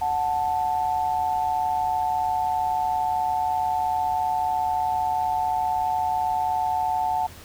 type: tone pair together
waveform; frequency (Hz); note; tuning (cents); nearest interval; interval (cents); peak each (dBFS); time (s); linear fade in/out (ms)
sine; 737 / 880; F#5 / A5; -7 / 0; minor third; 307; -24; 0.01-7.27; 10
effects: added 84 Hz sine -45 dBFS peak until 7.44 s + pink hiss -45 dBFS RMS until 7.44 s